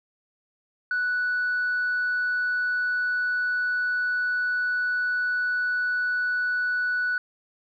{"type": "tone", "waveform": "sine", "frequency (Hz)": 1480, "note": "F#6", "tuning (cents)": 0, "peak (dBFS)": -21, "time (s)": [0.91, 7.18], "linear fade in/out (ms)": 2, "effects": ["tanh soft clip ceiling -20 dBFS"]}